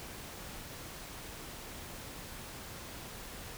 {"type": "silence", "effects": ["pink hiss -46 dBFS RMS until 3.57 s"]}